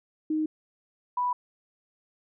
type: tone pair in turn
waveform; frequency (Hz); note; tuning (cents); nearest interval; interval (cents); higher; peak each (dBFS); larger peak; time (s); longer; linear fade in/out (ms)
sine; 310.7 / 986.4; D#4 / B5; -2 / -2; octave + minor sixth; 2000; second; -24; neither; 0.3-0.46 / 1.17-1.33; neither; 5
effects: none